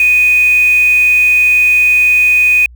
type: tone with quantisation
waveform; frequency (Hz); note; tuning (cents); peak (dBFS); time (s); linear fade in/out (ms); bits
sine; 2489; D#7; 0; -6; 0-2.66; 2; 4
effects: added 60 Hz sine -34 dBFS peak until 2.75 s